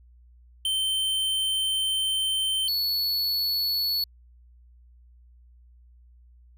square tone pair in turn, 3103 / 4414 Hz, G7 / C#8, -18 / -8 cents, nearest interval tritone, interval 610 cents, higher second, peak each -24 dBFS, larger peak neither, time 0.65-2.68 / 2.68-4.04 s, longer first, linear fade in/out 2 ms, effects added 60 Hz sine -51 dBFS peak until 6.57 s

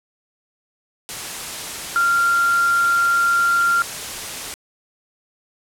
sine tone in noise, 1386 Hz, F6, 14 cents flat, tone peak -14 dBFS, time 1.96-3.82 s, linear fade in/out 0 ms, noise white, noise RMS -29 dBFS, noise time 1.09-4.54 s, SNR +12 dB, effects low-pass 11000 Hz 12 dB/octave

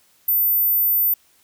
sine tone, 14100 Hz, A9, 2 cents sharp, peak -15 dBFS, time 0.28-1.14 s, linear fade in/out 5 ms, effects white hiss -58 dBFS RMS until 1.43 s

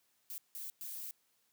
violet noise bursts at uneven times, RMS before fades -44 dBFS, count 3, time 0.3-0.38 / 0.55-0.7 / 0.81-1.11 s, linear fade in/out 0 ms, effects white hiss -75 dBFS RMS until 1.52 s + high-pass 100 Hz 12 dB/octave

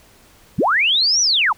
sine linear two-way sweep, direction up then down, 84.1 to 5980 to 772 Hz, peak -13 dBFS, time 0.58-1.53 s, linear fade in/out 10 ms, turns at 1.21 s, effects pink hiss -50 dBFS RMS until 1.57 s

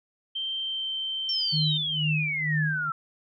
sine tone with pitch glide, 3136 to 3113 Hz, G7 to G7, 0 to -13 cents, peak -28 dBFS, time 0.35-1.78 s, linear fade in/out 10 ms, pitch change -13 cents, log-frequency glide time 0.59-0.9 s
sine exponential sweep, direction down, 5520 to 1318.5 Hz, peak -26 dBFS, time 1.29-2.92 s, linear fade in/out 2 ms
sine tone with tremolo, 153.8 Hz, D#3, 20 cents flat, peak -23 dBFS, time 1.52-2.91 s, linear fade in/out 20 ms, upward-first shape sine, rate 2.1 Hz, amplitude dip 85%
effects none

